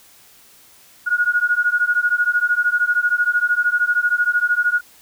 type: beating tone pair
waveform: sine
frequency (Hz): 1439 / 1452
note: F#6 / F#6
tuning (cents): -49 / -33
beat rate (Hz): 13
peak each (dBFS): -18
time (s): 1.06-4.81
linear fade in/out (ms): 20
effects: white hiss -49 dBFS RMS until 5.01 s